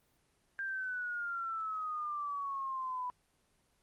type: exponential sweep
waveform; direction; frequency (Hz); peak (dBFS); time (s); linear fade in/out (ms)
sine; down; 1598 to 987.8; -35; 0.59-3.1; 0
effects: pink hiss -73 dBFS RMS until 3.82 s + Opus 24 kbps